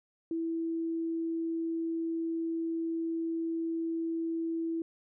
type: tone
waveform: sine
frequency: 329.3 Hz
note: E4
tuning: 2 cents flat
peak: -30 dBFS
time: 0.31-4.82 s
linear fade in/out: 2 ms
effects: none